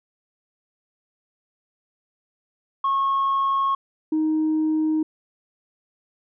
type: tone pair in turn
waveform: sine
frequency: 1092 / 312.3 Hz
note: C#6 / D#4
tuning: -26 / +7 cents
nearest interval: octave + minor seventh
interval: 2167 cents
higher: first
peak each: -17 dBFS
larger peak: neither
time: 2.84-3.75 / 4.12-5.03 s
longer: neither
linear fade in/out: 5 ms
effects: tanh soft clip ceiling -16 dBFS